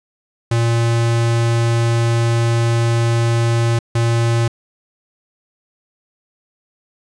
square tone bursts at uneven times, 116.54 Hz, A#2, in tune, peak -14 dBFS, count 2, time 0.51-3.79 / 3.95-4.48 s, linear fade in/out 5 ms, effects resampled to 22050 Hz + 8-bit

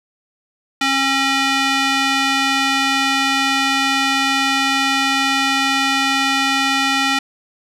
square tone with band-pass filter, 271.1 Hz, C#4, 38 cents flat, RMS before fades -17 dBFS, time 0.81-7.19 s, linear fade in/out 5 ms, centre 2700 Hz, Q 0.93, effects none

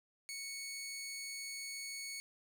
15% pulse tone, 2217 Hz, C#7, in tune, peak -36 dBFS, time 0.29-2.2 s, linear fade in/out 0 ms, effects none

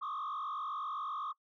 sine tone with frequency modulation, 1167 Hz, D6, 11 cents flat, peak -34 dBFS, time 0.01-1.33 s, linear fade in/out 20 ms, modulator 47.8 Hz, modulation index 1.9, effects noise-tail reverb RT60 0.1 s tail -22 dB re dry + tanh soft clip ceiling -34 dBFS

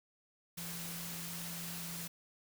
sine tone in noise, 170.1 Hz, F3, 45 cents flat, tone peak -46 dBFS, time 0.57-2.08 s, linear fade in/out 10 ms, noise white, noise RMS -44 dBFS, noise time 0.57-2.08 s, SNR -5 dB, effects none

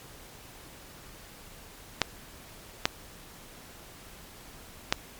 clicks, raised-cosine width 0.2 ms, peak -4 dBFS, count 3, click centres 2.017 / 2.855 / 4.925 s, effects pink hiss -49 dBFS RMS until 5.19 s + MP3 96 kbps

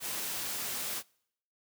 white noise, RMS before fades -36 dBFS, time 0-1.03 s, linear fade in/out 50 ms, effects noise-tail reverb RT60 0.7 s tail -26 dB re dry + high-pass 100 Hz 12 dB/octave

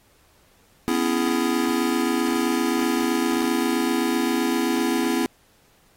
square chord, C# minor seventh, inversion third, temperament just, 249.5 / 277.2 / 332.6 / 415.8 Hz, B3 / C#4 / E4 / G#4, +18 / 0 / +16 / +2 cents, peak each -25 / -28 / -25 / -30 dBFS, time 0.88-5.26 s, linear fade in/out 0 ms, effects pink hiss -59 dBFS RMS until 5.96 s + AAC 48 kbps

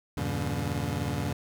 25% pulse chord, E diminished seventh, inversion none, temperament just, 82.41 / 98.89 / 118.67 / 142.4 Hz, E2 / G2 / Bb2 / Db3, 0 / +16 / +31 / +47 cents, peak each -31 / -31 / -32 / -29 dBFS, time 0.17-1.33 s, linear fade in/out 5 ms, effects none

